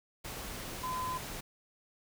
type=tone in noise; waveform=sine; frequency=1018 Hz; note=C6; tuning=48 cents flat; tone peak=-34 dBFS; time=0.83-1.18 s; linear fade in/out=10 ms; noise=pink; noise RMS=-42 dBFS; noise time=0.24-1.41 s; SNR=+5 dB; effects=none